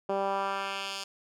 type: tone with band-pass filter sweep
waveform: 10% pulse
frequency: 196 Hz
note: G3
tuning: in tune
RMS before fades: -32 dBFS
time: 0.09-1.04 s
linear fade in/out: 5 ms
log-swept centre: 500 to 4900 Hz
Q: 1.2
effects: none